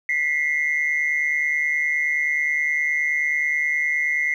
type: tone pair together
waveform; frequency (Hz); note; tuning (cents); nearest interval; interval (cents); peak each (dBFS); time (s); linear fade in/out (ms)
sine; 1975.5 / 2125; B6 / C7; 0 / +26; minor second; 126; -21; 0.09-4.34; 2
effects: tanh soft clip ceiling -13 dBFS + 9-bit